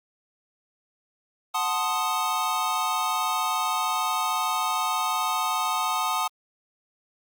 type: chord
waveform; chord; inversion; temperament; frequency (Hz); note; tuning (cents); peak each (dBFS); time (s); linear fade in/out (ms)
square; F# diminished seventh; none; equal; 740 / 880 / 1046.5 / 1244.5; F#5 / A5 / C6 / Eb6; 0 / 0 / 0 / 0; -32 / -30 / -32 / -28; 1.54-6.28; 10
effects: Opus 48 kbps